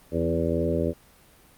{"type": "harmonic tone with a mistuned harmonic", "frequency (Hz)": 82.8, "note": "E2", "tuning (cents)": 8, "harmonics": [1, 2, 3, 4, 5, 6, 7], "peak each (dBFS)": [-30, -30, -30, -30, -30, -30, -30], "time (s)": [0.11, 0.94], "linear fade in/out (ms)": 50, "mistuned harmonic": 3, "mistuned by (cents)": 19, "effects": ["pink hiss -55 dBFS RMS until 1.57 s", "Opus 32 kbps"]}